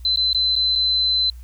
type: tone with dropouts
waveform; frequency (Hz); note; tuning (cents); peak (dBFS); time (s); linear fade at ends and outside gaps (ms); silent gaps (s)
sine; 4050; B7; +43; -16; 0.05-1.3; 2; 0.16-0.172 / 0.331-0.347 / 0.555-0.562 / 0.754-0.758
effects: added 60 Hz sine -35 dBFS peak until 1.43 s + white hiss -57 dBFS RMS until 1.43 s